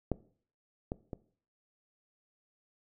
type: clicks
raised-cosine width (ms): 2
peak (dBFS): -16 / -21 / -25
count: 3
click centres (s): 0.117 / 0.919 / 1.132
effects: noise-tail reverb RT60 0.5 s tail -19 dB re dry